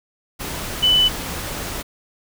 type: tone in noise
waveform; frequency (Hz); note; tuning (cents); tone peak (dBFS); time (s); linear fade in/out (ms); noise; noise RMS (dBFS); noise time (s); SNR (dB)
sine; 2994; F#7; +20; -12; 0.82-1.09; 20; pink; -28; 0.39-1.83; +13
effects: none